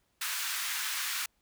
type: high-pass noise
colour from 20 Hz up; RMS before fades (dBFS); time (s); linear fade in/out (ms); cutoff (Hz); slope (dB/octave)
pink; -34; 0.21-1.26; 5; 1300; 24
effects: pink hiss -74 dBFS RMS until 1.41 s